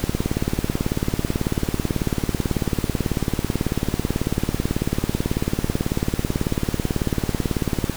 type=click train; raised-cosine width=3 ms; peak=-7 dBFS; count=144; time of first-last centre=0.04-7.897 s; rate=18.2 Hz; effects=pink hiss -33 dBFS RMS until 7.96 s